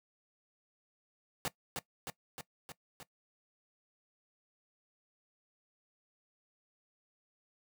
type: noise with echo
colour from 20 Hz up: pink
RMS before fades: -35 dBFS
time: 1.45-1.48 s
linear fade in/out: 0 ms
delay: 310 ms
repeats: 5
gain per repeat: -3 dB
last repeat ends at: 3.03 s
effects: noise-tail reverb RT60 0.1 s tail -20 dB re dry + high-pass 100 Hz 12 dB/octave